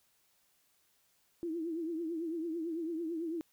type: tone with vibrato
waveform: sine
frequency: 329.6 Hz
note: E4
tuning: in tune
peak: -34 dBFS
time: 1.43-3.41 s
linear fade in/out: 0 ms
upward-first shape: triangle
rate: 9 Hz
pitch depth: 110 cents each way
effects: white hiss -72 dBFS RMS until 3.52 s